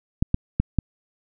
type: clicks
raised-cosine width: 5 ms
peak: -6 dBFS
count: 4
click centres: 0.225 / 0.344 / 0.6 / 0.787 s
effects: none